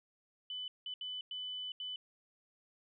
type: tone bursts at uneven times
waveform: sine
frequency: 3000 Hz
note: F#7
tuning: 23 cents sharp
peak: -39 dBFS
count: 5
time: 0.5-0.68 / 0.86-0.94 / 1.01-1.21 / 1.31-1.72 / 1.8-1.96 s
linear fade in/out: 2 ms
effects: none